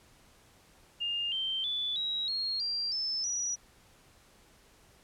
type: tone with pitch steps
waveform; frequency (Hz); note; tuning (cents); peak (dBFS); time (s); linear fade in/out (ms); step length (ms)
sine; 2818 / 3127 / 3469 / 3850 / 4271 / 4739 / 5259 / 5835; F7 / G7 / A7 / B7 / C8 / D8 / E8 / F#8; +15 / -5 / -25 / -45 / +35 / +15 / -5 / -25; -30; 1-3.56; 20; 320
effects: pink hiss -61 dBFS RMS until 5.03 s + low-pass 12000 Hz 12 dB/octave